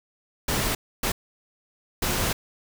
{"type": "noise bursts at uneven times", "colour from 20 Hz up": "pink", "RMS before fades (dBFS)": -25, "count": 3, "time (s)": [[0.48, 0.75], [1.03, 1.12], [2.02, 2.33]], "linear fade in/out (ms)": 5, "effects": []}